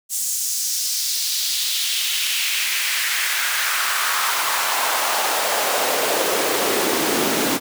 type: noise with high-pass filter sweep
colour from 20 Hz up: pink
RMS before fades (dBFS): -21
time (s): 0.09-7.6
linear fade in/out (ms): 50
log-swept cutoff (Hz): 7600 to 250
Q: 1.9
effects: none